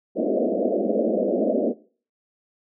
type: band-pass noise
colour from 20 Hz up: white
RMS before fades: -22 dBFS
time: 0.15-1.74 s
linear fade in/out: 50 ms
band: 200 to 650 Hz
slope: 96 dB/octave
effects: noise-tail reverb RT60 0.4 s tail -18 dB re dry